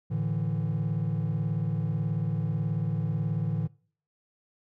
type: chord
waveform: triangle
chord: A suspended fourth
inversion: none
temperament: just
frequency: 110 / 146.67 / 165 Hz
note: A2 / D3 / E3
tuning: 0 / -2 / +2 cents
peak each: -28 dBFS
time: 0.1-3.68 s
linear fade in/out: 20 ms
effects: noise-tail reverb RT60 0.5 s tail -24 dB re dry + tanh soft clip ceiling -17 dBFS